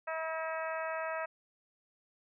harmonic tone with a mistuned harmonic, 321.7 Hz, E4, 42 cents flat, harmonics 2 / 3 / 4 / 5 / 6 / 7 / 8, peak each -37 / -42 / -41 / -43 / -45 / -51 / -48 dBFS, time 0.07-1.26 s, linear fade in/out 10 ms, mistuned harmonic 6, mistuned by -20 cents, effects none

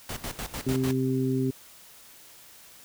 pink noise with tremolo, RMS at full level -34 dBFS, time 0.09-0.93 s, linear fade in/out 2 ms, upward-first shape square, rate 6.7 Hz, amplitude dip 80%
harmonic tone, 130.81 Hz, C3, in tune, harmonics 1 / 2 / 3, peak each -28 / -26 / -30 dBFS, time 0.66-1.51 s, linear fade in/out 10 ms
effects white hiss -51 dBFS RMS until 2.84 s

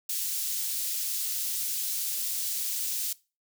white high-pass noise, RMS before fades -31 dBFS, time 0.09-3.13 s, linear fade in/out 5 ms, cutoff 4300 Hz, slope 12 dB/octave, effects noise-tail reverb RT60 0.3 s tail -21 dB re dry

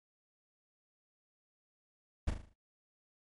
brown noise with echo, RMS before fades -30 dBFS, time 2.27-2.31 s, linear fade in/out 10 ms, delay 38 ms, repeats 6, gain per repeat -6 dB, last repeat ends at 2.538 s, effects noise-tail reverb RT60 0.1 s tail -17 dB re dry + MP3 48 kbps

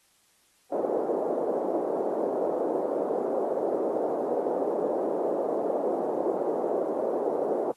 pink band-pass noise, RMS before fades -28 dBFS, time 0.72-7.72 s, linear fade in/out 5 ms, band 370 to 630 Hz, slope 24 dB/octave, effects white hiss -65 dBFS RMS until 7.76 s + AAC 32 kbps

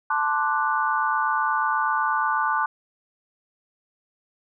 sine chord, D dominant seventh, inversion second, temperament equal, 880 / 1046.5 / 1174.7 / 1480 Hz, A5 / C6 / D6 / F#6, 0 / 0 / 0 / 0 cents, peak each -25 / -28 / -25 / -26 dBFS, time 0.1-2.66 s, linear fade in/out 5 ms, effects none

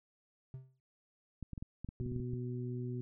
triangle tone with exponential decay, 130.81 Hz, C3, in tune, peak -38 dBFS, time 0.54-0.8 s, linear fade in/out 0 ms, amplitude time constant 55 ms
clicks, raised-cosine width 5 ms, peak -30 dBFS, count 12, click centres 1.427 / 1.533 / 1.578 / 1.625 / 1.846 / 1.889 / 2.011 / 2.062 / 2.119 / 2.163 / 2.2 / 2.335 s
harmonic tone, 123.47 Hz, B2, in tune, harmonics 1 / 2 / 3, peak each -38 / -43 / -45 dBFS, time 2-3.01 s, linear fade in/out 0 ms
effects none

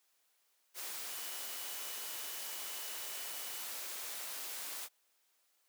sine tone in noise, 2960 Hz, F#7, in tune, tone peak -54 dBFS, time 1.08-3.66 s, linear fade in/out 50 ms, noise white, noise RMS -43 dBFS, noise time 0.74-4.89 s, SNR -14 dB, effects white hiss -75 dBFS RMS until 5.68 s + high-pass 400 Hz 12 dB/octave

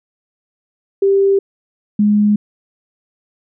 sine tone pair in turn, 393.3 / 208.3 Hz, G4 / G#3, +6 / +5 cents, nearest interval major seventh, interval 1101 cents, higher first, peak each -9 dBFS, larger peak neither, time 1.02-1.39 / 1.99-2.36 s, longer neither, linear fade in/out 5 ms, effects none

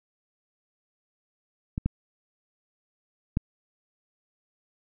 clicks, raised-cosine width 5 ms, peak -16 / -12 / -11 dBFS, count 3, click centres 1.779 / 1.86 / 3.371 s, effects none

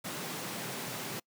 pink high-pass noise, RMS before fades -39 dBFS, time 0.04-1.2 s, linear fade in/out 10 ms, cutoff 120 Hz, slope 48 dB/octave, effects noise-tail reverb RT60 0.1 s tail -26 dB re dry

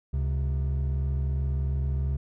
triangle tone pair together, 70.5 / 133.4 Hz, C#2 / C3, +30 / +34 cents, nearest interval major seventh, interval 1104 cents, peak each -23 / -28 dBFS, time 0.13-2.17 s, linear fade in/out 10 ms, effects tanh soft clip ceiling -16 dBFS

